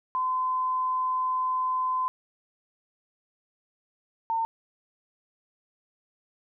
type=tone pair in turn; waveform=sine; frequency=1024 / 906.2 Hz; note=C6 / A#5; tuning=-38 / -49 cents; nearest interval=major second; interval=211 cents; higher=first; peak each=-24 dBFS; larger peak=neither; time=0.15-2.08 / 4.3-4.45 s; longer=first; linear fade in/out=0 ms; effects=none